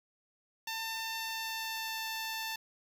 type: tone with pitch glide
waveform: 10% pulse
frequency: 897 to 888.7 Hz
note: A5 to A5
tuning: +33 to +17 cents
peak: -27 dBFS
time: 0.67-2.56 s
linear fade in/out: 5 ms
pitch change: -16 cents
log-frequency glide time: 1.19-2.06 s
effects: 9-bit